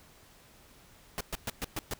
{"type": "noise bursts", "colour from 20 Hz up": "pink", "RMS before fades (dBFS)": -34, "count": 6, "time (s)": [1.18, 1.936], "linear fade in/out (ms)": 0, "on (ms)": 26, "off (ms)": 120, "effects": ["pink hiss -58 dBFS RMS until 1.99 s"]}